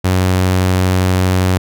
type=tone; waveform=sawtooth; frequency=92.5 Hz; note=F#2; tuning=in tune; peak=-7 dBFS; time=0.04-1.58 s; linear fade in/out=10 ms; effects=none